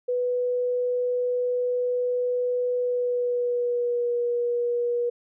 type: tone with pitch glide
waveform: sine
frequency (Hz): 493.9 to 480.1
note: B4 to B4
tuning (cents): 0 to -49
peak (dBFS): -22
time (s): 0.08-5.1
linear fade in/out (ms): 10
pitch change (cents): -49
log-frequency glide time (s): 2.77-4.12
effects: none